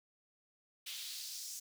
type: noise with high-pass filter sweep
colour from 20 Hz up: pink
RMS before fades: -45 dBFS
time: 0.86-1.6 s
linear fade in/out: 10 ms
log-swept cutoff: 3100 to 6400 Hz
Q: 2.3
effects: none